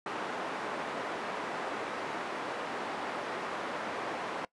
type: band-pass noise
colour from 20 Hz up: white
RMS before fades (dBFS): -37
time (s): 0.06-4.45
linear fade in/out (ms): 2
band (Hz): 270 to 1200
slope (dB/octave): 12
effects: noise-tail reverb RT60 0.1 s tail -21 dB re dry + resampled to 24000 Hz